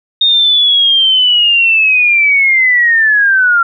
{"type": "linear sweep", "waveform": "sine", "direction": "down", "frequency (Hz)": [3700, 1365], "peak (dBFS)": -6, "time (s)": [0.21, 3.63], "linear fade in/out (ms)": 5, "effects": []}